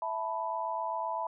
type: chord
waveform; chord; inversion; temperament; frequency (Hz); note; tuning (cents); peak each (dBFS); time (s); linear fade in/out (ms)
sine; E suspended fourth; none; equal; 659.3 / 880 / 987.8; E5 / A5 / B5; 0 / 0 / 0; -37 / -36 / -34; 0.02-1.27; 2
effects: none